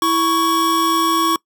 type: tone pair together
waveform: square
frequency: 329.6 / 1112.2 Hz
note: E4 / C#6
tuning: 0 / +5 cents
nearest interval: octave + major sixth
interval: 2105 cents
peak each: -20 / -16 dBFS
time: 0.02-1.36 s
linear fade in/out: 2 ms
effects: noise-tail reverb RT60 0.1 s tail -24 dB re dry